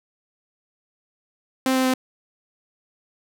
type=tone with pitch steps; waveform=sawtooth; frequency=261.6 / 259.8 / 258 Hz; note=C4 / C4 / C4; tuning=0 / -12 / -24 cents; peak=-14 dBFS; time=1.66-1.939 s; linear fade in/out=2 ms; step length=93 ms; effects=none